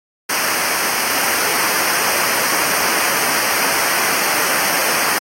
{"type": "noise with comb filter", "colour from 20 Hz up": "pink", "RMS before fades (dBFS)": -18, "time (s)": [0.29, 5.19], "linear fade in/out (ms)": 10, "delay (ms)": 0.27, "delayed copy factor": -0.75, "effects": ["high-pass 200 Hz 12 dB/octave", "AAC 48 kbps"]}